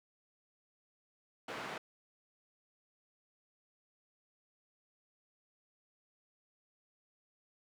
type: band-pass noise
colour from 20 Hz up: white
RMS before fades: -43 dBFS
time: 1.48-1.78 s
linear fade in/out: 5 ms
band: 170 to 1800 Hz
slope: 12 dB/octave
effects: none